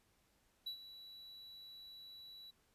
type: tone with ADSR envelope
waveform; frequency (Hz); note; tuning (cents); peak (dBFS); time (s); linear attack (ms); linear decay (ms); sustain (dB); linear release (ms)
triangle; 3932; B7; -8; -38; 0.66-2.51; 10; 93; -13; 11
effects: pink hiss -75 dBFS RMS until 2.74 s + resampled to 32000 Hz